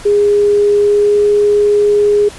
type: tone with pitch glide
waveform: sine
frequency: 410.7 to 413.3 Hz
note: G#4 to G#4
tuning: -19 to -8 cents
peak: -7 dBFS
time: 0.05-2.29 s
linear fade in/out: 10 ms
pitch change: +11 cents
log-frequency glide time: 0.8-1.15 s
effects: pink hiss -33 dBFS RMS until 2.38 s + resampled to 24000 Hz